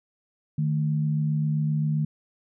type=tone pair together; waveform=sine; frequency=152.35 / 220 Hz; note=D#3 / A3; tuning=-36 / 0 cents; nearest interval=tritone; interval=636 cents; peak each=-22 / -31 dBFS; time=0.58-2.05 s; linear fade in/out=5 ms; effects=none